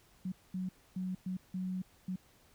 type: tone bursts at uneven times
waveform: sine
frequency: 185 Hz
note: F#3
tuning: in tune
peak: -34 dBFS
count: 6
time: 0.25-0.32 / 0.54-0.69 / 0.96-1.15 / 1.26-1.37 / 1.54-1.82 / 2.08-2.16 s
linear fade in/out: 5 ms
effects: pink hiss -65 dBFS RMS until 2.54 s